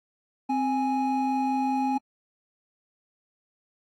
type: tone pair together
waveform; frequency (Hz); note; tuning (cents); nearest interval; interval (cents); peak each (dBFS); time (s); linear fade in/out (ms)
triangle; 261.8 / 830.6; C4 / G#5; +1 / 0; octave + minor sixth; 1999; -24 / -24; 0.49-1.98; 10
effects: AAC 48 kbps